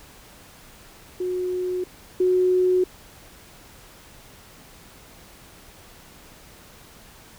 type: tone pair in turn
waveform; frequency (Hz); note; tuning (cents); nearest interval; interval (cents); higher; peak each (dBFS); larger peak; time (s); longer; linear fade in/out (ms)
sine; 364.1 / 366.6; F#4 / F#4; -28 / -16; unison; 12; second; -23 / -16; second; 1.2-1.84 / 2.2-2.84; neither; 5
effects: pink hiss -48 dBFS RMS until 7.38 s